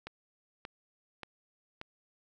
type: click train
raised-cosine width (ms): 0.3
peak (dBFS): -25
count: 4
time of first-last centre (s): 0.07-1.814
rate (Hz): 1.72
effects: none